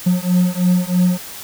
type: beating tone pair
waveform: triangle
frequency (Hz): 178.5 / 181.6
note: F3 / F#3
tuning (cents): +38 / -32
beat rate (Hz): 3.1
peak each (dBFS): -14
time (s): 0.06-1.18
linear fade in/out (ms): 10
effects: white hiss -33 dBFS RMS until 1.43 s